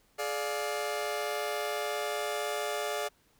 sawtooth chord, D diminished, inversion second, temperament just, 422.9 / 587.3 / 704.8 Hz, Ab4 / D5 / F5, +31 / 0 / +16 cents, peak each -32 / -31 / -33 dBFS, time 0.18-3.09 s, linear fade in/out 20 ms, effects pink hiss -67 dBFS RMS until 3.39 s

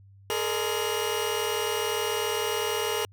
sawtooth tone cluster, 422.2 / 462.2 / 604 / 1032 / 2864 Hz, G#4 / A#4 / D5 / C6 / F7, +29 / -15 / +48 / -24 / +43 cents, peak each -26 / -27 / -35 / -34 / -30 dBFS, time 0.3-3.05 s, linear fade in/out 0 ms, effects added 98 Hz sine -50 dBFS peak until 3.12 s

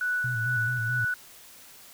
sine tone with tremolo, 1480 Hz, F#6, in tune, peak -24 dBFS, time 0.01-1.14 s, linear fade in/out 2 ms, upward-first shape sine, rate 2.2 Hz, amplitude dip 40%
sine tone with vibrato, 119.1 Hz, A#2, 38 cents sharp, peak -29 dBFS, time 0.24-1.05 s, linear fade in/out 5 ms, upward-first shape square, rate 4.6 Hz, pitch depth 77 cents each way
effects white hiss -50 dBFS RMS until 1.93 s

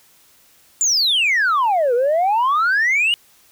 sine exponential two-way sweep, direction down then up, 7330 to 466.5 to 2955 Hz, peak -12 dBFS, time 0.81-3.14 s, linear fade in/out 0 ms, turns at 1.94 s, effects tanh soft clip ceiling -12 dBFS + white hiss -53 dBFS RMS until 3.51 s

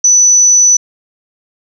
sine tone, 5970 Hz, F#8, 15 cents sharp, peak -4 dBFS, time 0.04-0.77 s, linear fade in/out 5 ms, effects none

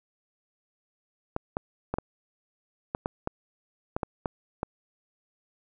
clicks, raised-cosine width 1 ms, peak -14 dBFS, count 11, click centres 1.364 / 1.569 / 1.94 / 1.985 / 2.949 / 3.059 / 3.274 / 3.965 / 4.032 / 4.258 / 4.631 s, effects none

